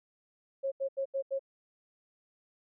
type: tone bursts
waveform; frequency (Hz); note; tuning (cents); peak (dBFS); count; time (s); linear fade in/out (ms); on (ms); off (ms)
sine; 543; C#5; -36; -29; 5; 0.63-1.394; 20; 88; 81
effects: none